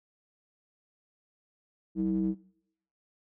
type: ring-modulated tone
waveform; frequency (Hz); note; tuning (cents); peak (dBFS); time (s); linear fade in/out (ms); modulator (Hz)
triangle; 65.41; C2; 0; -21; 1.95-2.35; 50; 256
effects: noise-tail reverb RT60 0.7 s tail -20 dB re dry